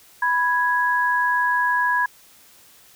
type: tone pair together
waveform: sine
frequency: 987.8 / 1661.3 Hz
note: B5 / G#6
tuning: 0 / 0 cents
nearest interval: major sixth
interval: 900 cents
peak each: -20 dBFS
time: 0.22-2.06 s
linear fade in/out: 5 ms
effects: white hiss -51 dBFS RMS until 2.95 s